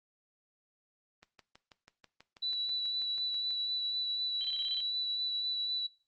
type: click train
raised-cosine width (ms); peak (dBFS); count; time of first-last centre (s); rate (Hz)
0.2; -35; 15; 1.23-3.506; 6.15
type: tone with vibrato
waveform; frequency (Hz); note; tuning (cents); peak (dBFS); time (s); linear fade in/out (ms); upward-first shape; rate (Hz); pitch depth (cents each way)
sine; 3952; B7; 0; -32; 2.42-5.87; 10; sine; 4; 12
type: tone bursts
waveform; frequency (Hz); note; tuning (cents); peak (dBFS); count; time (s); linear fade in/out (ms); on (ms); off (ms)
sine; 3163; G7; +15; -35; 7; 4.41-4.804; 0; 34; 26
effects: noise-tail reverb RT60 0.3 s tail -17 dB re dry + Opus 24 kbps